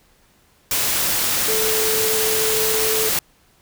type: tone in noise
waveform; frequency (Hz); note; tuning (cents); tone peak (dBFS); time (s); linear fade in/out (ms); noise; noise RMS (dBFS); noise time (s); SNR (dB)
sine; 438.4; A4; -6; -22; 1.48-3.09; 2; white; -20; 0.71-3.19; -5
effects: pink hiss -57 dBFS RMS until 3.61 s